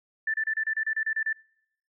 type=tone bursts; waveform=sine; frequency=1766 Hz; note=A6; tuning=6 cents sharp; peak=-24 dBFS; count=11; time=0.27-1.329 s; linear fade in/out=5 ms; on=69 ms; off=30 ms; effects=noise-tail reverb RT60 0.8 s tail -25 dB re dry